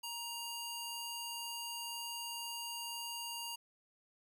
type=tone with high-pass filter; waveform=square; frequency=941 Hz; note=A#5; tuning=16 cents sharp; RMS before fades=-43 dBFS; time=0.03-3.56 s; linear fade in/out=10 ms; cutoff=1900 Hz; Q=0.57; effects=none